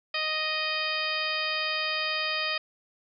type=harmonic tone with a mistuned harmonic; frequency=622.3 Hz; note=D#5; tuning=in tune; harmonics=1 / 2 / 3 / 4 / 5 / 6 / 7 / 8; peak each=-37 / -35 / -34 / -32 / -35 / -38 / -41 / -34 dBFS; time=0.14-2.58 s; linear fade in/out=5 ms; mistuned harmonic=8; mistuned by=-41 cents; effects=none